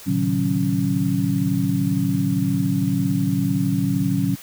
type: tone cluster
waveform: sine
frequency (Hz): 113.5 / 135.5 / 153.2 / 186.2 / 276.2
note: A#2 / C#3 / D#3 / F#3 / C#4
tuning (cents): -46 / -39 / -27 / +11 / -6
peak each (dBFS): -26 / -26 / -26 / -22 / -23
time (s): 0.06-4.36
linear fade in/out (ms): 20
effects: white hiss -41 dBFS RMS until 4.42 s